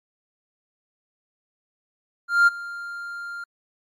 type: tone with ADSR envelope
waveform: triangle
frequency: 1396.9 Hz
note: F6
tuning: in tune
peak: -8 dBFS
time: 2.28-3.44 s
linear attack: 190 ms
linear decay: 23 ms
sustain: -21 dB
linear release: 4 ms
effects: tanh soft clip ceiling -6 dBFS + MP3 64 kbps